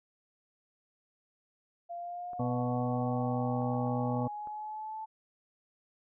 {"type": "linear sweep", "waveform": "sine", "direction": "up", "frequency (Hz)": [688, 878], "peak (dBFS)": -37, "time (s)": [1.89, 5.06], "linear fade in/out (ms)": 20}
{"type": "clicks", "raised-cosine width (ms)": 1, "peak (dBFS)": -37, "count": 5, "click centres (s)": [2.333, 3.62, 3.742, 3.874, 4.473]}
{"type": "harmonic tone", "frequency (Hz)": 123.47, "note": "B2", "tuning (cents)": 0, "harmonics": [1, 2, 4, 5, 6, 7, 8, 9], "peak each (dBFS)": [-33, -33, -38, -40, -51, -43, -55, -44], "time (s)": [2.39, 4.28], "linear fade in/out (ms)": 10}
{"effects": []}